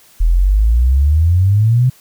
sine exponential sweep, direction up, 39.53 to 130.81 Hz, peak -8 dBFS, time 0.2-1.9 s, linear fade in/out 10 ms, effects white hiss -47 dBFS RMS until 2 s

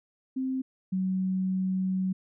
sine tone pair in turn, 261.6 / 187.62 Hz, C4 / F#3, 0 / +24 cents, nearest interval tritone, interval 576 cents, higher first, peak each -27 / -25 dBFS, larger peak second, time 0.36-0.62 / 0.92-2.13 s, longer second, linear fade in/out 10 ms, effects none

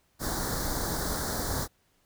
pink band-stop noise, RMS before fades -31 dBFS, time 0.19-1.68 s, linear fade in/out 50 ms, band 1800 to 3900 Hz, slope 48 dB/octave, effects pink hiss -69 dBFS RMS until 2.05 s

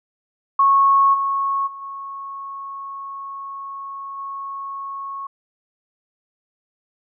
sine tone with level steps, 1100 Hz, C#6, 14 cents flat, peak -11 / -18 / -32 / -29 / -27 dBFS, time 0.59-5.27 s, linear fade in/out 5 ms, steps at 1.13 / 1.66 / 1.81 / 4.17 s, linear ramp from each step 20 ms, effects none

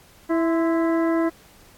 harmonic tone with a mistuned harmonic, 329.6 Hz, E4, in tune, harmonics 1 / 2 / 3 / 4 / 5 / 6, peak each -19 / -26 / -31 / -34 / -37 / -37 dBFS, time 0.29-1.3 s, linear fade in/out 20 ms, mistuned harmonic 3, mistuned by +66 cents, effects pink hiss -52 dBFS RMS until 1.77 s + AAC 64 kbps

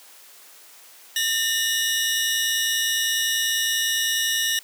25% pulse tone cluster, 1813 / 2905 / 3865 / 5700 Hz, A#6 / F#7 / B7 / F8, -49 / -32 / -38 / +34 cents, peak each -21 / -21 / -26 / -27 dBFS, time 1.16-4.59 s, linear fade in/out 2 ms, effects white hiss -48 dBFS RMS until 4.63 s + high-pass 400 Hz 12 dB/octave

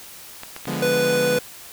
clicks, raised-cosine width 0.3 ms, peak -17 dBFS, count 4, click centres 0.434 / 0.564 / 0.655 / 0.737 s
sawtooth chord, D diminished seventh, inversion none, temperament equal, 146.83 / 174.61 / 207.7 / 246.9 Hz, D3 / F3 / Ab3 / Cb4, 0 / 0 / 0 / 0 cents, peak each -26 dBFS, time 0.67-1.39 s, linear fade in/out 5 ms
square tone, 493.9 Hz, B4, in tune, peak -18 dBFS, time 0.82-1.39 s, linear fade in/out 5 ms
effects white hiss -41 dBFS RMS until 1.72 s

